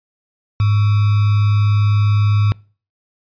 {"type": "tone with sample-and-hold", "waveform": "sine", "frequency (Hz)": 103.83, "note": "G#2", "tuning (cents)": 0, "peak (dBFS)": -11, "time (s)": [0.6, 2.52], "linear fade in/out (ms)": 0, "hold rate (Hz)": 1225, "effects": ["noise-tail reverb RT60 0.4 s tail -25 dB re dry", "resampled to 11025 Hz"]}